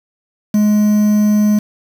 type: tone with quantisation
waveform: triangle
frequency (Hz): 210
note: G#3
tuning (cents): +19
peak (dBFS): -7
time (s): 0.54-1.59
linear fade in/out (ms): 5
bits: 5
effects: none